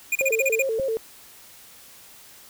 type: tone bursts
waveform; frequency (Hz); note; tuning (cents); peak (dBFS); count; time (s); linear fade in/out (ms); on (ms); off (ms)
square; 2436; D#7; -37; -20; 8; 0.12-0.623; 5; 34; 33
type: tone with vibrato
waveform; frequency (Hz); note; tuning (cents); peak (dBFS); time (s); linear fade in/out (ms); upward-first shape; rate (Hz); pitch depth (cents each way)
sine; 490; B4; -14; -22; 0.21-0.97; 0; square; 5.2; 160
type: click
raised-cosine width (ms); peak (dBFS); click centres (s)
3; -23; 0.798
effects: white hiss -48 dBFS RMS until 2.49 s